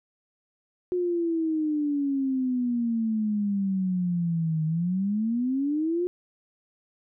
sine exponential two-way sweep, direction down then up, 362.6 to 155.56 to 362.6 Hz, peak -23 dBFS, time 0.92-6.07 s, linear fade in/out 0 ms, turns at 4.65 s, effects none

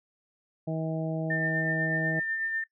harmonic tone, 160 Hz, D#3, 49 cents sharp, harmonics 1 / 2 / 3 / 4 / 5, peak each -30 / -35 / -40 / -35 / -45 dBFS, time 0.67-2.2 s, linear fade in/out 10 ms
sine tone with tremolo, 1798 Hz, A6, 37 cents sharp, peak -27 dBFS, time 1.3-2.64 s, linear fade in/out 5 ms, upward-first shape sine, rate 8.1 Hz, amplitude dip 35%
effects noise-tail reverb RT60 0.1 s tail -20 dB re dry

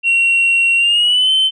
sine tone with pitch glide, 2739 to 3074 Hz, F7 to G7, -34 to -35 cents, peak -8 dBFS, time 0.03-1.51 s, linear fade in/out 50 ms, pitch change +199 cents, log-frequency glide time 0.77-1.31 s, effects tanh soft clip ceiling -8 dBFS

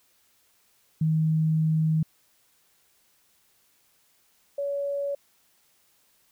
sine tone pair in turn, 158 / 564.5 Hz, D#3 / C#5, +27 / +31 cents, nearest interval octave + minor seventh, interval 2204 cents, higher second, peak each -20 / -26 dBFS, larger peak first, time 1.01-2.03 / 4.58-5.15 s, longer first, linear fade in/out 5 ms, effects white hiss -65 dBFS RMS until 6.31 s

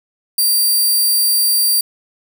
5% pulse tone, 4710 Hz, D8, 4 cents sharp, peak -5 dBFS, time 0.38-1.81 s, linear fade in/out 5 ms, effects none

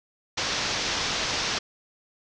white low-pass noise, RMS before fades -28 dBFS, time 0.37-1.59 s, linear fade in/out 10 ms, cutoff 6100 Hz, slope 48 dB/octave, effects none

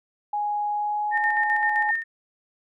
sine tone with pitch glide, 830.6 to 842.7 Hz, G#5 to G#5, 0 to +25 cents, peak -23 dBFS, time 0.33-1.91 s, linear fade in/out 5 ms, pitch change +25 cents, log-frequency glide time 0.68-1.3 s
sine tone with tremolo, 1823 Hz, A#6, 39 cents flat, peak -20 dBFS, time 1.11-2.04 s, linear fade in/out 50 ms, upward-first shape square, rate 7.7 Hz, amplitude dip 45%
effects none

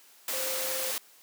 sine tone in noise, 523.3 Hz, C5, in tune, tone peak -36 dBFS, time 0.33-0.91 s, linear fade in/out 2 ms, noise white, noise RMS -32 dBFS, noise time 0.28-0.98 s, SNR -7 dB, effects white hiss -57 dBFS RMS until 1.22 s + high-pass 300 Hz 12 dB/octave

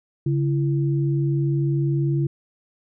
sine tone pair together, 140.9 / 335.7 Hz, C#3 / E4, +29 / +32 cents, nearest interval octave + minor third, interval 1503 cents, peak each -19 / -26 dBFS, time 0.26-2.27 s, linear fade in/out 5 ms, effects none

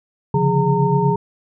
sine tone cluster, 137.7 / 145.9 / 176.4 / 412.7 / 916 Hz, C#3 / D3 / F3 / G#4 / A#5, -11 / -11 / +18 / -11 / -31 cents, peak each -20 dBFS, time 0.34-1.16 s, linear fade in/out 5 ms, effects none

